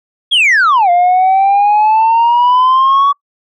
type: exponential two-way sweep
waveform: sine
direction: down then up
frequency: 3414 to 696 to 1135 Hz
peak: -4 dBFS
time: 0.31-3.13 s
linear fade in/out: 20 ms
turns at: 0.9 s
effects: noise-tail reverb RT60 0.1 s tail -24 dB re dry + tanh soft clip ceiling -5 dBFS